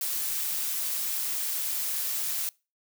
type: noise with amplitude modulation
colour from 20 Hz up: blue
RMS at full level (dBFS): -29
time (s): 0.01-2.49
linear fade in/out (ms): 2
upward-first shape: sine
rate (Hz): 149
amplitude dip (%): 25
effects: noise-tail reverb RT60 0.3 s tail -25 dB re dry